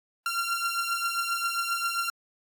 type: beating tone pair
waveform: sawtooth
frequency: 1374 / 1381.5 Hz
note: F6 / F6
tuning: -29 / -19 cents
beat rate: 7.5 Hz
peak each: -25 / -28 dBFS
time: 0.26-2.1 s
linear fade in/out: 2 ms
effects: AAC 64 kbps